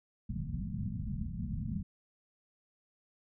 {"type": "low-pass noise", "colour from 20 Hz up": "white", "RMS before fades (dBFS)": -37, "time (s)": [0.29, 1.83], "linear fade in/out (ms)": 10, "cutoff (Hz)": 230, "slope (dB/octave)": 96, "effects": []}